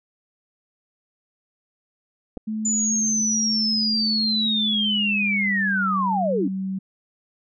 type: clicks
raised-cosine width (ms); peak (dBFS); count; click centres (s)
2; -20; 2; 2.371 / 2.375
type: tone with pitch glide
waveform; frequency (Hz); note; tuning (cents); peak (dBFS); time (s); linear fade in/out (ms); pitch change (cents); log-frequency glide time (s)
sine; 217 to 191.1; A3 to G3; -24 to -44; -24; 2.47-6.79; 10; -220; 4.48-5.99
type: linear sweep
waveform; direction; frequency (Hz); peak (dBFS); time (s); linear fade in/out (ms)
sine; down; 7050 to 246.9; -20; 2.65-6.48; 5
effects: none